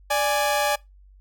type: tone pair together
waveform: sawtooth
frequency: 587.3 / 830.6 Hz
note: D5 / G#5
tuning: 0 / 0 cents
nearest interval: tritone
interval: 600 cents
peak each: -19 dBFS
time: 0.1-0.76 s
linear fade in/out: 10 ms
effects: noise-tail reverb RT60 0.2 s tail -23 dB re dry + added 48 Hz sine -48 dBFS peak until 1.2 s

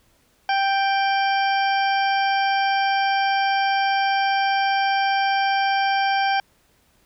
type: harmonic tone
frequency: 785 Hz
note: G5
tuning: 2 cents sharp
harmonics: 1 / 2 / 3 / 4 / 6 / 7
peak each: -19 / -25 / -29 / -31 / -35 / -36 dBFS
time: 0.49-6.4 s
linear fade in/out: 2 ms
effects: pink hiss -61 dBFS RMS until 7.05 s

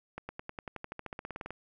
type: accelerating click train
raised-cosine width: 0.5 ms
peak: -24 dBFS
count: 19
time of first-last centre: 0.18-1.506 s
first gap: 110 ms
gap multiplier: 0.95
effects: none

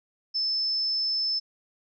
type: tone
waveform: sine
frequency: 5260 Hz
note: E8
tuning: 5 cents flat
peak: -24 dBFS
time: 0.34-1.4 s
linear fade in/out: 20 ms
effects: none

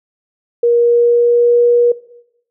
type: tone with pitch glide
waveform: sine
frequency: 473.7 to 479.2 Hz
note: A#4 to A#4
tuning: +28 to +48 cents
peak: -8 dBFS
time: 0.63-1.92 s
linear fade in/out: 5 ms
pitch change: +20 cents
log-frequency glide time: 0.74-1.64 s
effects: noise-tail reverb RT60 0.8 s tail -18 dB re dry

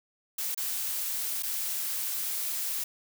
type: noise with dropouts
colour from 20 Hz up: blue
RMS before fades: -32 dBFS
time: 0.38-2.84 s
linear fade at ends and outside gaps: 5 ms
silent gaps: 0.547-0.574 / 1.425-1.432 s
effects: none

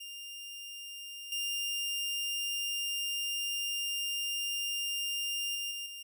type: tone with level steps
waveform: sawtooth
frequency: 2801 Hz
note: F7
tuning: 4 cents sharp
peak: -39 / -29 / -31 / -34 / -39 dBFS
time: 0-6.03 s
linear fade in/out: 10 ms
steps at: 1.32 / 5.55 / 5.71 / 5.86 s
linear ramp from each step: 2 ms
effects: none

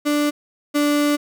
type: tone pair in turn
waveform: 35% pulse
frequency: 294.1 / 292.6 Hz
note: D4 / D4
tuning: +3 / -6 cents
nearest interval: unison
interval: 9 cents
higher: first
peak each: -15 / -14 dBFS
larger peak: second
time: 0.05-0.31 / 0.74-1.17 s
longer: second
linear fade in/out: 20 ms
effects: none

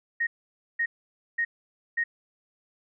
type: tone bursts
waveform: sine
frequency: 1864.7 Hz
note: A#6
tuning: in tune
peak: -23 dBFS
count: 4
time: 0.2-2.04 s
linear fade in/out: 10 ms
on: 70 ms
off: 520 ms
effects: none

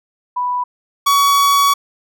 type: tone pair in turn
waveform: sine / 45% pulse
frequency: 987.8 / 1128.1 Hz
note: B5 / C#6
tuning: 0 / +30 cents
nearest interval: major second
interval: 230 cents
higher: second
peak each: -16 / -10 dBFS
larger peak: second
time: 0.36-0.64 / 1.06-1.74 s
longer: second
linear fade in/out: 10 ms
effects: none

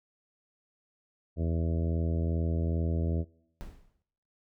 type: harmonic tone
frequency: 82.41 Hz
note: E2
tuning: in tune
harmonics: 1 / 2 / 3 / 4 / 5 / 6 / 7 / 8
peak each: -28 / -34 / -38 / -40 / -42 / -44 / -45 / -46 dBFS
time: 1.36-3.25 s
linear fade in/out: 50 ms
type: noise with exponential decay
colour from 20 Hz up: brown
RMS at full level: -38 dBFS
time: 3.61-4.02 s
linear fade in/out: 0 ms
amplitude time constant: 88 ms
effects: noise-tail reverb RT60 0.8 s tail -23 dB re dry

